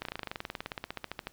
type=slowing click train; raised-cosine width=0.3 ms; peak=-19 dBFS; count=25; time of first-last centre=0.02-1.271 s; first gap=32 ms; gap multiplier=1.04; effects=pink hiss -62 dBFS RMS until 1.32 s